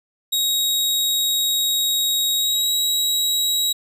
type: tone with pitch glide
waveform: sawtooth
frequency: 3790 to 3847 Hz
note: A#7 to B7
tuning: +28 to -46 cents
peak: -15 dBFS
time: 0.32-3.73 s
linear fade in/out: 10 ms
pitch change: +26 cents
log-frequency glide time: 2.36-2.72 s
effects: none